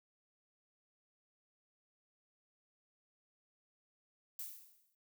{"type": "noise with exponential decay", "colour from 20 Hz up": "violet", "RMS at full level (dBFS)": -42, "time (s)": [4.39, 4.95], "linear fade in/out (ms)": 2, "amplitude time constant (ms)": 120, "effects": ["noise-tail reverb RT60 0.1 s tail -20 dB re dry"]}